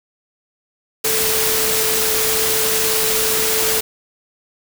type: tone in noise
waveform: sine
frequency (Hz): 440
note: A4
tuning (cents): 0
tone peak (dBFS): -23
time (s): 1.04-3.81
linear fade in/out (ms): 10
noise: white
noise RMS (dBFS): -18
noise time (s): 1.04-3.81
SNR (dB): -8
effects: none